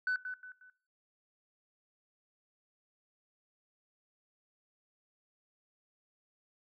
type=tone with echo; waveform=sine; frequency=1500 Hz; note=F#6; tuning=23 cents sharp; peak=-27 dBFS; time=0.07-0.16 s; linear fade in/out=2 ms; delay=180 ms; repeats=3; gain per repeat=-9 dB; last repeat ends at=0.7 s; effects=noise-tail reverb RT60 0.5 s tail -22 dB re dry + tanh soft clip ceiling -27 dBFS